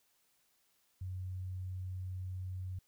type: tone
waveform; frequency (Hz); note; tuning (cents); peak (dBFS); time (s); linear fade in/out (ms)
sine; 92.5; F#2; 0; -38; 1.01-2.79; 5
effects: white hiss -74 dBFS RMS until 2.87 s